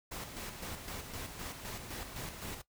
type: noise with tremolo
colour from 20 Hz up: pink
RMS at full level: -42 dBFS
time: 0.11-2.62 s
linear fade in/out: 10 ms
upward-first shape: square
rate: 3.9 Hz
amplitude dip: 45%
effects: noise-tail reverb RT60 0.1 s tail -17 dB re dry